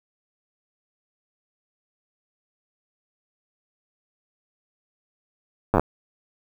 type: slowing click train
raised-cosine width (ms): 1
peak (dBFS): -4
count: 6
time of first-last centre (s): 5.74-5.796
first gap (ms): 9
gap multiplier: 1.11
effects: 7-bit